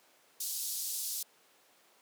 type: band-pass noise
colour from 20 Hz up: white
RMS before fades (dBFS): -37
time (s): 0.4-1.23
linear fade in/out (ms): 5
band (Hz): 4200 to 15000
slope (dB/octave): 24
effects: pink hiss -64 dBFS RMS until 2.01 s + high-pass 400 Hz 12 dB/octave